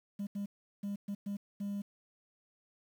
sine tone bursts at uneven times, 201.6 Hz, G3, 49 cents sharp, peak -32 dBFS, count 6, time 0.19-0.27 / 0.35-0.46 / 0.83-0.96 / 1.08-1.15 / 1.26-1.37 / 1.6-1.82 s, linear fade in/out 10 ms, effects tanh soft clip ceiling -34 dBFS + 10-bit

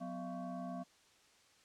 sine tone with frequency modulation, 251.2 Hz, B3, 30 cents sharp, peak -40 dBFS, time 0-0.84 s, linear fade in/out 20 ms, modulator 434 Hz, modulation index 1.4, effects white hiss -67 dBFS RMS until 1.64 s + low-pass 7000 Hz 12 dB/octave

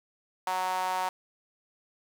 sawtooth tone with high-pass filter, 185 Hz, F#3, in tune, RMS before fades -30 dBFS, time 0.47-1.09 s, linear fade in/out 2 ms, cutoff 850 Hz, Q 6.3, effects none

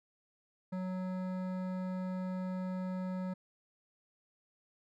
triangle tone with hard clipping, 185 Hz, F#3, in tune, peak -37 dBFS, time 0.72-3.34 s, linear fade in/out 10 ms, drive 18 dB, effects none

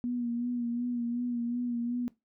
sine tone with vibrato, 240.3 Hz, B3, 47 cents flat, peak -29 dBFS, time 0.04-2.08 s, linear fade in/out 0 ms, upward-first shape sine, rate 2.7 Hz, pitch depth 36 cents each way, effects noise-tail reverb RT60 0.2 s tail -19 dB re dry

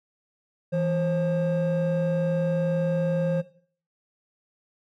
triangle tone pair together, 165.3 / 533.7 Hz, E3 / C5, +5 / +34 cents, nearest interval octave + minor sixth, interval 2029 cents, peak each -22 dBFS, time 0.72-3.42 s, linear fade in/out 20 ms, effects noise-tail reverb RT60 0.5 s tail -17 dB re dry + tanh soft clip ceiling -16 dBFS

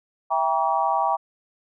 sine chord, E diminished seventh, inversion none, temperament just, 659.3 / 791.1 / 949.3 / 1139.2 Hz, E5 / G5 / Bb5 / Db6, 0 / +16 / +31 / +47 cents, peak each -27 / -23 / -24 / -26 dBFS, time 0.3-1.17 s, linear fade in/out 20 ms, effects none

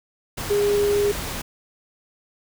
sine tone in noise, 409 Hz, G#4, 26 cents flat, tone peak -17 dBFS, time 0.5-1.12 s, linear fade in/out 10 ms, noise pink, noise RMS -30 dBFS, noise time 0.37-1.42 s, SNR +10 dB, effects none

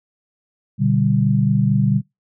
sine chord, G major, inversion first, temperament just, 122.5 / 147 / 196 Hz, B2 / D3 / G3, -14 / +2 / 0 cents, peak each -18 dBFS, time 0.78-2.02 s, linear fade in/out 50 ms, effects noise-tail reverb RT60 0.2 s tail -25 dB re dry

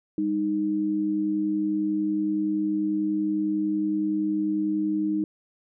sine tone pair together, 199.7 / 310.6 Hz, G3 / D#4, +32 / -3 cents, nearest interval minor sixth, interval 765 cents, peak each -30 / -23 dBFS, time 0.18-5.24 s, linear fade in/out 2 ms, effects none

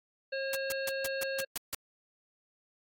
harmonic tone, 540 Hz, C#5, 45 cents flat, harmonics 1 / 3 / 5 / 7 / 8, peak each -34 / -38 / -43 / -53 / -44 dBFS, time 0.32-1.45 s, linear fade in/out 10 ms
white noise bursts, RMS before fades -34 dBFS, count 8, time 0.53-1.748 s, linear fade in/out 2 ms, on 21 ms, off 150 ms
effects AAC 64 kbps

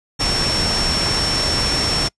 sine tone in noise, 5440 Hz, F8, 46 cents flat, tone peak -19 dBFS, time 0.19-2.09 s, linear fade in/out 20 ms, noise pink, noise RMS -21 dBFS, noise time 0.19-2.09 s, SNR -1 dB, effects noise-tail reverb RT60 0.1 s tail -25 dB re dry + resampled to 22050 Hz

